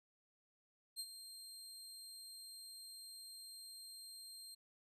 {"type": "tone with ADSR envelope", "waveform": "25% pulse", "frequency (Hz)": 4186, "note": "C8", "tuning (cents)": 0, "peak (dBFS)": -36, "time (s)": [0.96, 4.55], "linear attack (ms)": 38, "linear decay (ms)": 51, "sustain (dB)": -11, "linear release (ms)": 11, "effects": []}